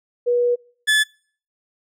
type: tone pair in turn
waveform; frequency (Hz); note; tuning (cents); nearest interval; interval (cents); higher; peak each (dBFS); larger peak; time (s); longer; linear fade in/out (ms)
sine / 30% pulse; 484.6 / 1726.9; B4 / A6; -33 / -33; octave + minor seventh; 2200; second; -15 / -11; second; 0.26-0.56 / 0.87-1.04; first; 20
effects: noise-tail reverb RT60 0.5 s tail -25 dB re dry + low-pass 11000 Hz 12 dB/octave